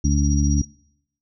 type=tone with tremolo; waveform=sine; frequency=5720 Hz; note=F8; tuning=41 cents sharp; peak=-27 dBFS; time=0.04-0.65 s; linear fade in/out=10 ms; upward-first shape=sine; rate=15 Hz; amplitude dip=80%
type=harmonic tone; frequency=71.9 Hz; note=D2; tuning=36 cents flat; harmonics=1 / 2 / 3 / 4; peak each=-18 / -22 / -24 / -25 dBFS; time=0.04-0.62 s; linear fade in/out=5 ms
effects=noise-tail reverb RT60 0.8 s tail -25 dB re dry